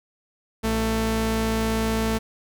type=tone pair together; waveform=sawtooth; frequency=55.55 / 222.2 Hz; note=A1 / A3; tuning=+17 / +17 cents; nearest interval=2 octaves; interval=2400 cents; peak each=-23 / -18 dBFS; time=0.63-2.19 s; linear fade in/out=20 ms; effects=none